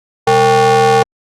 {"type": "ring-modulated tone", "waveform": "square", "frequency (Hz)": 165.1, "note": "E3", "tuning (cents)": 3, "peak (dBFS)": -5, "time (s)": [0.27, 1.03], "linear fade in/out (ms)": 5, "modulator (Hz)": 622, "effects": ["low-pass 8000 Hz 12 dB/octave", "Opus 48 kbps"]}